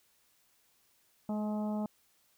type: harmonic tone with a mistuned harmonic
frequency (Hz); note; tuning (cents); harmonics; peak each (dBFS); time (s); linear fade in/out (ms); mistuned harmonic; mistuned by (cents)
211.4; G#3; +31; 1 / 2 / 3 / 4 / 5 / 6; -32 / -47 / -41 / -44 / -53 / -55; 1.29-1.86; 2; 2; +18
effects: white hiss -70 dBFS RMS until 2.37 s